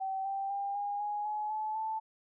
sine tone with pitch steps, 769 / 783.8 / 798.9 / 814.3 / 829.9 / 845.9 / 862.2 / 878.8 Hz, G5 / G5 / G5 / G#5 / G#5 / G#5 / A5 / A5, -33 / 0 / +33 / -34 / -1 / +32 / -35 / -2 cents, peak -32 dBFS, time 0-2 s, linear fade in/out 20 ms, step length 250 ms, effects none

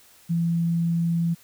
sine tone, 168.4 Hz, E3, 37 cents sharp, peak -20 dBFS, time 0.29-1.35 s, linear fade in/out 20 ms, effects white hiss -54 dBFS RMS until 1.43 s

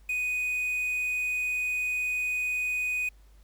triangle tone with quantisation, 2489 Hz, D#7, in tune, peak -25 dBFS, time 0.09-3.09 s, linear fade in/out 5 ms, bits 8, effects added 50 Hz sine -52 dBFS peak until 3.43 s + pink hiss -66 dBFS RMS until 3.43 s

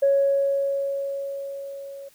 sine tone with level ramp, 554.4 Hz, C#5, in tune, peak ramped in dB -14 to -36 dBFS, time 0.02-2.09 s, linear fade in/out 10 ms, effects tanh soft clip ceiling -11 dBFS + white hiss -57 dBFS RMS until 2.14 s

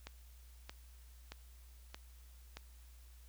click train, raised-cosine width 0.2 ms, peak -28 dBFS, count 5, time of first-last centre 0.07-2.57 s, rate 1.6 Hz, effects added 60 Hz sine -55 dBFS peak until 3.28 s + white hiss -67 dBFS RMS until 3.28 s

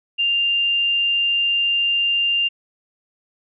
sine tone, 2794 Hz, F7, in tune, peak -16 dBFS, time 0.18-2.49 s, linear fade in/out 20 ms, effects none

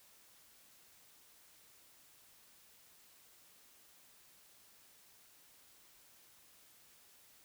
silence, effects white hiss -64 dBFS RMS until 7.44 s

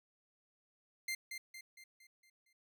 sawtooth tone with echo, 2093 Hz, C7, in tune, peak -33 dBFS, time 1.08-1.15 s, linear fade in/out 5 ms, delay 230 ms, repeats 6, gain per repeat -6 dB, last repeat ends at 2.53 s, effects none

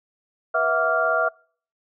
sine tone cluster, 488.3 / 653 / 729 / 1160 / 1393 Hz, B4 / E5 / F#5 / D6 / F6, -20 / -17 / -26 / -22 / -5 cents, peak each -29 / -22 / -29 / -27 / -22 dBFS, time 0.54-1.29 s, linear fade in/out 10 ms, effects noise-tail reverb RT60 0.5 s tail -26 dB re dry

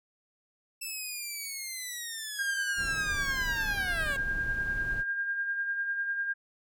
10% pulse linear sweep, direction down, 2654 to 542 Hz, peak -27 dBFS, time 0.81-4.17 s, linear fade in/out 10 ms
sine tone with tremolo, 1608 Hz, G6, 44 cents sharp, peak -27 dBFS, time 2.38-6.34 s, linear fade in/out 20 ms, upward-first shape sine, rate 10 Hz, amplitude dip 45%
brown noise, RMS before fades -38 dBFS, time 2.76-5.04 s, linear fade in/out 50 ms
effects none

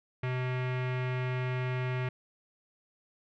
square tone with low-pass filter, 127.1 Hz, C3, 50 cents flat, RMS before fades -32 dBFS, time 0.23-2.09 s, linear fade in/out 5 ms, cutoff 2300 Hz, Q 2.5, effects none

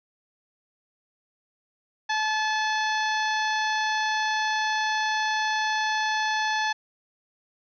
harmonic tone, 864 Hz, A5, 32 cents flat, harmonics 1 / 2 / 3 / 4 / 5 / 6 / 7, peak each -26 / -27 / -36 / -35 / -36 / -42 / -41 dBFS, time 2.09-6.73 s, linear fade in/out 10 ms, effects none

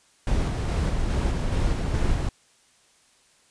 brown noise with tremolo, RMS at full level -23 dBFS, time 0.27-2.29 s, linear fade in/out 2 ms, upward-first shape square, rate 2.4 Hz, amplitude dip 25%, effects white hiss -60 dBFS RMS until 3.5 s + resampled to 22050 Hz

